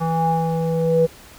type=tone with low-pass filter sweep; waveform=square; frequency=163.9 Hz; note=E3; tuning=10 cents flat; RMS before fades=-19 dBFS; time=0-1.07 s; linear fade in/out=20 ms; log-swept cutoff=990 to 480 Hz; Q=7.9; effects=pink hiss -44 dBFS RMS until 1.38 s